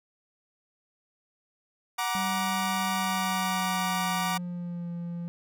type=chord; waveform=sawtooth; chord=Gb augmented; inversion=none; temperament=equal with one note detuned; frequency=740 / 947 / 1174.7 Hz; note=Gb5 / Bb5 / D6; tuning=0 / +27 / 0 cents; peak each=-28 dBFS; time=1.98-4.38 s; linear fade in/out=10 ms
type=tone with pitch glide; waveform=triangle; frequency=193 to 171.94 Hz; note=G3 to F3; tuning=-27 to -27 cents; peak=-30 dBFS; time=2.15-5.28 s; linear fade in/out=0 ms; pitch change=-200 cents; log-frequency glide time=2.9-4.91 s
effects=none